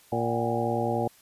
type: harmonic tone with a mistuned harmonic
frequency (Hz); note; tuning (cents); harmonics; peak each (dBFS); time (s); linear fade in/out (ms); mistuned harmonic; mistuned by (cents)
116.54; A#2; 0; 1 / 2 / 3 / 4 / 5 / 6 / 7; -32 / -32 / -32 / -32 / -32 / -32 / -32; 0.12-1.08; 5; 6; +110
effects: white hiss -57 dBFS RMS until 1.21 s + resampled to 32000 Hz